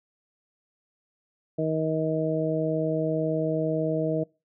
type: harmonic tone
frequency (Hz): 158.1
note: D#3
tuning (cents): +28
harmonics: 1 / 2 / 3 / 4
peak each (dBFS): -29 / -29 / -29 / -29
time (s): 1.58-4.24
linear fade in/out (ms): 10
effects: noise-tail reverb RT60 0.3 s tail -25 dB re dry

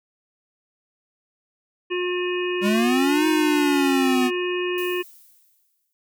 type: harmonic tone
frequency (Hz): 358.8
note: F4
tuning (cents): +47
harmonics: 1 / 3 / 5 / 7 / 8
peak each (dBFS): -23 / -34 / -34 / -31 / -34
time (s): 1.9-5.03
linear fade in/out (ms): 20
type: linear two-way sweep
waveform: square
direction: up then down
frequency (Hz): 195.4 to 315.3 to 248.1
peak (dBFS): -19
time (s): 2.61-4.31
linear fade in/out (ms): 50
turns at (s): 3.27
type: noise with exponential decay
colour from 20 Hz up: violet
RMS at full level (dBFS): -36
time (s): 4.78-5.93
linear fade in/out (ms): 0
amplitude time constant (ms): 250
effects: none

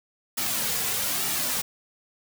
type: noise with flanger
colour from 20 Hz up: white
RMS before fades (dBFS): -27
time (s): 0.37-1.62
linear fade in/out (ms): 10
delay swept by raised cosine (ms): 1.9 to 3.3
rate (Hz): 1.1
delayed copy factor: -0.55
effects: none

